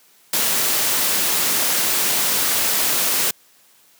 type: noise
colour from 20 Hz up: white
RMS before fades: -19 dBFS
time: 0.33-3.31 s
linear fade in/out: 5 ms
effects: white hiss -54 dBFS RMS until 3.99 s + high-pass 150 Hz 12 dB/octave